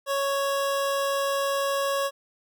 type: tone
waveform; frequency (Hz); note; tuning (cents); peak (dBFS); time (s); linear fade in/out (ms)
25% pulse; 554.4; C#5; 0; -20; 0.06-2.11; 50
effects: none